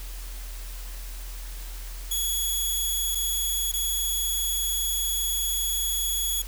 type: tone with dropouts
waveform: 5% pulse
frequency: 3365 Hz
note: G#7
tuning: 22 cents sharp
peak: -17 dBFS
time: 2.11-6.42 s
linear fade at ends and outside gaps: 5 ms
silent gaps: 3.149-3.153 / 3.717-3.736 s
effects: added 42 Hz sine -34 dBFS peak until 6.47 s + white hiss -44 dBFS RMS until 6.47 s